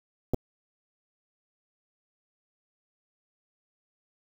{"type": "clicks", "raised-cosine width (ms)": 2, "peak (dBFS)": -13, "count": 2, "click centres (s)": [0.336, 0.344], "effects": ["7-bit"]}